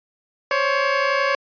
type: tone pair together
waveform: 15% pulse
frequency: 530.8 / 562 Hz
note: C5 / C#5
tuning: +25 / +24 cents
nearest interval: minor second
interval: 99 cents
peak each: -16 / -13 dBFS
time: 0.51-1.35 s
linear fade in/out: 2 ms
effects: resampled to 11025 Hz